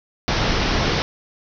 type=low-pass noise; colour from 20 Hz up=pink; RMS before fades=-20 dBFS; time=0.28-1.02 s; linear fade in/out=0 ms; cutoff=5800 Hz; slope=96 dB/octave; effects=none